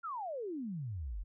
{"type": "exponential sweep", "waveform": "sine", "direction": "down", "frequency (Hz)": [1430, 41], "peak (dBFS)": -37, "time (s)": [0.03, 1.24], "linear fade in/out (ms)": 20, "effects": []}